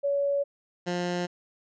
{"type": "tone pair in turn", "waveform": ["sine", "15% pulse"], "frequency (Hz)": [564, 176.78], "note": ["C#5", "F3"], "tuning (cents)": [30, 21], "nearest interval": "octave + minor sixth", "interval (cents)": 2009, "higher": "first", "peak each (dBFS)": [-23, -21], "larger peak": "second", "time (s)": [[0.03, 0.44], [0.86, 1.27]], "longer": "neither", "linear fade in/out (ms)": 20, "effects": ["resampled to 16000 Hz"]}